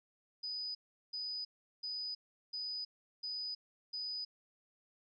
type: tone bursts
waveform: sine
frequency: 4978 Hz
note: D#8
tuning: in tune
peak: -38 dBFS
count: 6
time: 0.43-4.25 s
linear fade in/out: 10 ms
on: 320 ms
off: 380 ms
effects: none